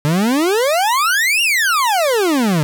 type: exponential two-way sweep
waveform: 40% pulse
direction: up then down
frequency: 143 to 2877 to 143 Hz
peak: -12 dBFS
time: 0.05-2.63 s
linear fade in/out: 0 ms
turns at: 1.42 s
effects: none